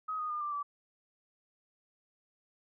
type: tone with pitch steps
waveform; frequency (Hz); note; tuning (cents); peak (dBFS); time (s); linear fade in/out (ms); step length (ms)
sine; 1265 / 1236.8 / 1209.3 / 1182.3 / 1156; D#6 / D#6 / D#6 / D6 / D6; +28 / -11 / -50 / +11 / -28; -33; 0.08-0.63; 10; 110
effects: none